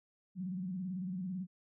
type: tone with vibrato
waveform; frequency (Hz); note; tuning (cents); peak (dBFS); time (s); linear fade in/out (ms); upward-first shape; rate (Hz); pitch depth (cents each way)
sine; 184.2; F#3; -7; -36; 0.35-1.47; 50; square; 18; 80
effects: none